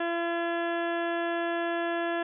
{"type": "harmonic tone", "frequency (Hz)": 339.6, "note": "F4", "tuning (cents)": -48, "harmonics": [1, 2, 3, 4, 5, 6, 7, 8, 9, 10], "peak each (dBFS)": [-31, -31, -39, -40, -35, -48, -49, -45, -50, -48], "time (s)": [0, 2.23], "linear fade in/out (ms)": 5, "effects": []}